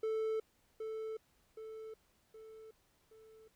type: tone with echo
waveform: triangle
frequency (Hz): 440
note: A4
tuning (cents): 0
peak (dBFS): -31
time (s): 0.03-0.4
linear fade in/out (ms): 5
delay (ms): 770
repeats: 4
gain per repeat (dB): -6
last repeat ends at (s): 3.48
effects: pink hiss -73 dBFS RMS until 3.55 s